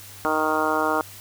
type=harmonic tone; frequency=155.56 Hz; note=D#3; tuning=in tune; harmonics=2 / 3 / 4 / 5 / 6 / 7 / 8 / 9; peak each=-28 / -28 / -28 / -28 / -28 / -28 / -28 / -28 dBFS; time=0.25-1.01 s; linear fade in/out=0 ms; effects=added 99 Hz sine -47 dBFS peak until 1.2 s + white hiss -43 dBFS RMS until 1.2 s